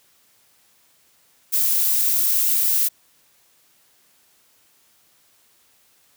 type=noise; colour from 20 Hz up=violet; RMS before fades=-19 dBFS; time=1.52-2.89 s; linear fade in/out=20 ms; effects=white hiss -59 dBFS RMS until 6.16 s + high-pass 60 Hz 12 dB/octave